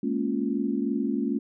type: chord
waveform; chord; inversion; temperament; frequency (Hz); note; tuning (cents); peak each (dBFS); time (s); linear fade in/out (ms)
sine; Bb minor seventh; third; equal with one note detuned; 210.6 / 233.1 / 277.2 / 349.2; Ab3 / Bb3 / Db4 / F4; +24 / 0 / 0 / 0; -30 / -29 / -28 / -33; 0.03-1.39; 5
effects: none